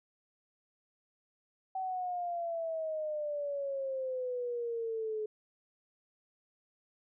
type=exponential sweep; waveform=sine; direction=down; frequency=763 to 425.8 Hz; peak=-33 dBFS; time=1.75-5.26 s; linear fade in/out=5 ms; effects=none